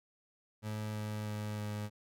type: tone with pitch steps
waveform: 30% pulse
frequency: 107.2 / 106.46 / 105.72 / 104.99 Hz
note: A2 / G#2 / G#2 / G#2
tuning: -45 / +43 / +31 / +19 cents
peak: -34 dBFS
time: 0.62-1.9 s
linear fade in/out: 50 ms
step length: 320 ms
effects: none